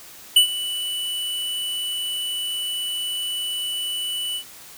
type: tone with ADSR envelope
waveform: square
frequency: 2968 Hz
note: F#7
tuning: 5 cents sharp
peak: -9 dBFS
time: 0.36-4.44 s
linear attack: 6 ms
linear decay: 100 ms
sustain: -16 dB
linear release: 81 ms
effects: white hiss -43 dBFS RMS until 4.77 s